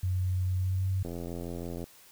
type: tone with pitch glide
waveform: sine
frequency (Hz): 92.2 to 94.9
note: F#2 to F#2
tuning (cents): -6 to +44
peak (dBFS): -26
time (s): 0.03-1.03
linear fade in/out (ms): 5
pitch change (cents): +50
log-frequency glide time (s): 0.56-0.88
type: click train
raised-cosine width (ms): 2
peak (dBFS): -25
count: 69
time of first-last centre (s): 1.05-1.841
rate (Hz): 86
effects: white hiss -56 dBFS RMS until 2.11 s